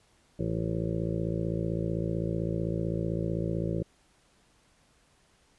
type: harmonic tone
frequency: 55.7 Hz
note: A1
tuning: 22 cents sharp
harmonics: 1 / 2 / 3 / 4 / 6 / 7 / 8 / 9 / 10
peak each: -39 / -34 / -32 / -40 / -36 / -38 / -43 / -40 / -40 dBFS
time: 0.39-3.83 s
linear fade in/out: 5 ms
effects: pink hiss -65 dBFS RMS until 5.58 s + resampled to 24000 Hz